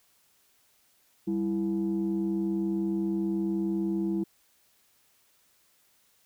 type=tone pair together; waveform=sine; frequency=196.2 / 330.7 Hz; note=G3 / E4; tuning=+2 / +6 cents; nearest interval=major sixth; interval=904 cents; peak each=-28 / -27 dBFS; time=1.27-4.24 s; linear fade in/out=10 ms; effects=tanh soft clip ceiling -21 dBFS + white hiss -66 dBFS RMS until 6.25 s